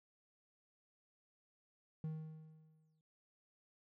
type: tone with exponential decay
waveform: triangle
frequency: 157.2 Hz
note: D#3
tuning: 18 cents sharp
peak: -36 dBFS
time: 2.04-3.01 s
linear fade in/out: 2 ms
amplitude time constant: 210 ms
effects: none